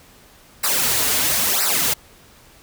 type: noise with flanger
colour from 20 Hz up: white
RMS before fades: -19 dBFS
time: 0.63-1.94 s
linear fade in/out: 10 ms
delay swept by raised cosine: 0.3 to 6 ms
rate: 1 Hz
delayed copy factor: -1
effects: pink hiss -49 dBFS RMS until 2.62 s